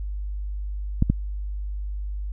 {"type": "clicks", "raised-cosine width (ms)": 5, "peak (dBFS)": -6, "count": 2, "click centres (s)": [1.024, 1.1], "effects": ["added 50 Hz sine -27 dBFS peak until 2.32 s"]}